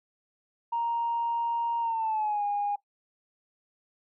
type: tone with pitch glide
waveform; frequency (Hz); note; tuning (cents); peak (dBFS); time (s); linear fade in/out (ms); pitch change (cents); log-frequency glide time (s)
sine; 934 to 817.8; A#5 to G#5; +3 to -27; -25; 0.72-2.76; 10; -230; 1.8-2.44
effects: noise-tail reverb RT60 0.1 s tail -17 dB re dry + tanh soft clip ceiling -21 dBFS